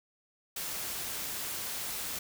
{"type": "noise", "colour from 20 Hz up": "white", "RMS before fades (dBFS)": -37, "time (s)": [0.56, 2.19], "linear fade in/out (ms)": 5, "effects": []}